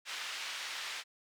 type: band-pass noise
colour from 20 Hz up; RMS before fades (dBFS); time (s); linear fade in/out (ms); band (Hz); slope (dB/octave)
pink; -41; 0.05-1.04; 50; 1700 to 4800; 12
effects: none